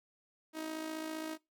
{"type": "tone with amplitude modulation", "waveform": "sawtooth", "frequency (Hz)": 315.6, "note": "D#4", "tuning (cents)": 25, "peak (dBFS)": -32, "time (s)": [0.53, 1.38], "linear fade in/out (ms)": 50, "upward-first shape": "sine", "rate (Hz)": 55.2, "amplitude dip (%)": 55, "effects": ["noise-tail reverb RT60 0.2 s tail -21 dB re dry"]}